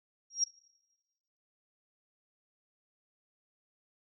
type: tone with exponential growth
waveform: sine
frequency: 5620 Hz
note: F8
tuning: 10 cents sharp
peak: -22 dBFS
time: 0.3-0.44 s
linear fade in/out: 5 ms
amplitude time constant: 30 ms
effects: noise-tail reverb RT60 1.0 s tail -19 dB re dry